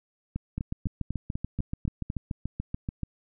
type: two click trains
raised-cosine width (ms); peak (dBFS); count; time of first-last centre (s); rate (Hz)
5; -18 / -18; 8 / 18; 0.36-2.101 / 0.58-3.033; 4.02 / 6.93
effects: none